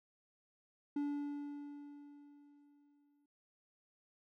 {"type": "tone with exponential decay", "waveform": "triangle", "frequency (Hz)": 288.6, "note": "D4", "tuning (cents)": -30, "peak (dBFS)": -31, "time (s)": [0.96, 3.26], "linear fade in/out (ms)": 5, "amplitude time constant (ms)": 500, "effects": ["noise-tail reverb RT60 0.2 s tail -24 dB re dry"]}